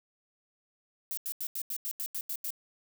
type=noise bursts; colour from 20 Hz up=violet; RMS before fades=-35 dBFS; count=10; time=1.11-2.505 s; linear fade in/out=0 ms; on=63 ms; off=85 ms; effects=none